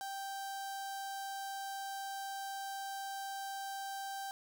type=tone with notch filter; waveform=sawtooth; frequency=784 Hz; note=G5; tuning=in tune; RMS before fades=-42 dBFS; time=0.01-4.31 s; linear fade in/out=0 ms; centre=2300 Hz; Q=1.5; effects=none